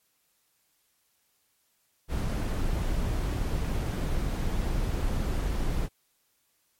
brown noise, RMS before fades -28 dBFS, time 2.08-5.89 s, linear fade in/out 50 ms, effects white hiss -71 dBFS RMS until 6.79 s + MP3 64 kbps

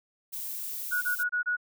violet noise, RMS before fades -36 dBFS, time 0.32-1.24 s, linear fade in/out 20 ms
sine tone bursts, 1460 Hz, F#6, 24 cents flat, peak -25 dBFS, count 5, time 0.91-1.568 s, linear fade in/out 20 ms, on 110 ms, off 27 ms
effects none

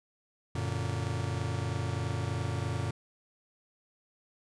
45% pulse chord, Gb augmented, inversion none, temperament just, 92.5 / 115.62 / 144.53 Hz, Gb2 / Bb2 / D3, 0 / -14 / -27 cents, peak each -35 / -34 / -37 dBFS, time 0.55-2.91 s, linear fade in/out 5 ms, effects resampled to 22050 Hz

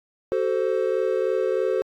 triangle chord, F# diminished, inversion none, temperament equal with one note detuned, 376.9 / 440 / 523.3 Hz, F#4 / A4 / C5, +32 / 0 / 0 cents, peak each -23 dBFS, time 0.32-1.82 s, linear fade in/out 0 ms, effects AAC 64 kbps

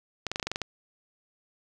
clicks, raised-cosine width 0.2 ms, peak -13 dBFS, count 9, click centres 0.267 / 0.316 / 0.359 / 0.398 / 0.428 / 0.47 / 0.516 / 0.559 / 0.617 s, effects 9-bit

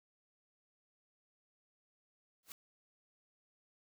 white noise with exponential growth, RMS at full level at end -44 dBFS, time 2.43-2.52 s, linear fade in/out 1 ms, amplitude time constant 18 ms, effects none

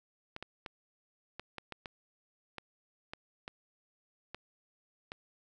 clicks, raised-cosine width 0.3 ms, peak -25 dBFS, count 12, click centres 0.364 / 0.426 / 0.662 / 1.396 / 1.583 / 1.723 / 1.858 / 2.583 / 3.135 / 3.479 / 4.346 / 5.119 s, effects none

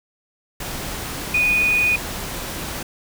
sine tone in noise, 2472 Hz, D#7, 12 cents flat, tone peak -15 dBFS, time 1.34-1.96 s, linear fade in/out 5 ms, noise pink, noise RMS -29 dBFS, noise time 0.6-2.83 s, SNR +11 dB, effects none

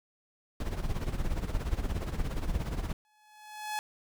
brown noise with tremolo, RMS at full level -29 dBFS, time 0.6-2.93 s, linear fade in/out 2 ms, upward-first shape sine, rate 17 Hz, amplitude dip 70%
sawtooth tone with exponential growth, 850 Hz, G#5, 40 cents sharp, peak -26 dBFS, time 3.05-3.79 s, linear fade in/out 0 ms, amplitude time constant 160 ms
effects none

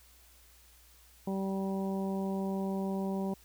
harmonic tone, 193.4 Hz, G3, 23 cents flat, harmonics 1 / 2 / 3 / 4 / 5, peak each -32 / -38 / -42 / -44 / -46 dBFS, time 1.27-3.34 s, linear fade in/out 5 ms, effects added 60 Hz sine -61 dBFS peak until 3.44 s + white hiss -61 dBFS RMS until 3.44 s

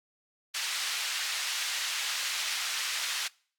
white band-pass noise, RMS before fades -33 dBFS, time 0.54-3.28 s, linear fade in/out 10 ms, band 1600 to 4900 Hz, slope 12 dB/octave, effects noise-tail reverb RT60 0.5 s tail -25 dB re dry + AAC 64 kbps

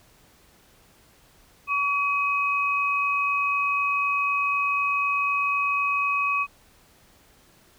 sine tone pair together, 1132 / 2532 Hz, C#6 / D#7, +36 / +30 cents, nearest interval octave + major second, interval 1394 cents, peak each -24 dBFS, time 1.67-6.47 s, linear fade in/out 50 ms, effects pink hiss -57 dBFS RMS until 7.78 s

